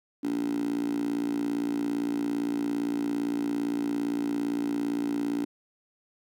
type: tone with high-pass filter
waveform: 10% pulse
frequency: 57.6 Hz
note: A#1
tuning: 20 cents flat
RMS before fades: -29 dBFS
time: 0.23-5.45 s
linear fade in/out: 10 ms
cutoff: 280 Hz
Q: 7.7
effects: none